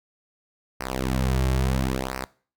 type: tone with flanger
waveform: sawtooth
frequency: 65 Hz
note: C2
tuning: 11 cents flat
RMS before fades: -25 dBFS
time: 0.8-2.25 s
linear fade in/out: 5 ms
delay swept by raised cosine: 0.28 to 4.08 ms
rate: 0.73 Hz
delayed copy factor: -0.9
effects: noise-tail reverb RT60 0.4 s tail -21 dB re dry